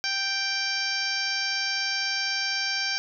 harmonic tone, 784 Hz, G5, in tune, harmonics 1 / 2 / 3 / 4 / 5 / 6 / 7 / 8, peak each -39 / -31 / -32 / -37 / -40 / -31 / -31 / -39 dBFS, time 0.04-2.98 s, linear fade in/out 0 ms, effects none

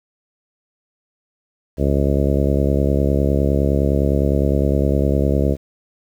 harmonic tone, 69.8 Hz, C#2, 13 cents sharp, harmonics 1 / 2 / 3 / 4 / 5 / 6 / 7 / 8 / 9, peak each -18 / -21 / -23 / -24 / -25 / -26 / -26 / -27 / -28 dBFS, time 1.77-5.57 s, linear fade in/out 50 ms, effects 8-bit

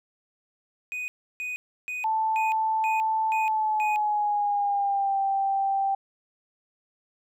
triangle tone bursts, 2489 Hz, D#7, in tune, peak -28 dBFS, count 7, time 0.92-3.96 s, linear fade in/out 0 ms, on 160 ms, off 320 ms
sine tone with pitch glide, 880 to 784 Hz, A5 to G5, 0 to 0 cents, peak -22 dBFS, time 2.04-5.95 s, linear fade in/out 5 ms, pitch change -200 cents, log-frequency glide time 3.37-5.18 s
effects none

